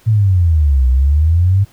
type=exponential two-way sweep; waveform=sine; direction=down then up; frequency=113.8 to 62.2 to 101.6 Hz; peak=-8 dBFS; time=0.06-1.65 s; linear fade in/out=20 ms; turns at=0.88 s; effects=pink hiss -49 dBFS RMS until 1.72 s